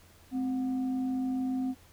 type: tone with frequency modulation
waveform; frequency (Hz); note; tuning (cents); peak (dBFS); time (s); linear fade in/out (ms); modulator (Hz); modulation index
sine; 259.6; C4; -13; -28; 0.31-1.75; 50; 472; 0.3
effects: added 85 Hz sine -59 dBFS peak until 1.92 s + pink hiss -59 dBFS RMS until 1.92 s